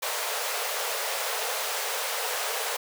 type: high-pass noise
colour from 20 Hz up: pink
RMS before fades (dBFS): -30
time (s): 0.02-2.77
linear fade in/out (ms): 10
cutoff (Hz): 430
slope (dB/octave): 96
effects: none